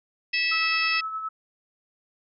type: harmonic tone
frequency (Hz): 653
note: E5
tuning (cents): -17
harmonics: 3 / 4 / 5 / 6 / 7 / 8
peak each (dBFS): -29 / -24 / -37 / -38 / -35 / -30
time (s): 0.33-1.01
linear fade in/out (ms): 10
type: tone with tremolo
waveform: sine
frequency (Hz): 1300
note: E6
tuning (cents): -24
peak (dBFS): -27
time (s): 0.51-1.29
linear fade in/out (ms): 10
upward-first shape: sine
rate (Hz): 9.6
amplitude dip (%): 45
effects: none